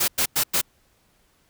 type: noise bursts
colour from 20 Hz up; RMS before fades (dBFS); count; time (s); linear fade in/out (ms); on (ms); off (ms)
white; -21; 4; 0-0.615; 10; 81; 97
effects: pink hiss -63 dBFS RMS until 1.49 s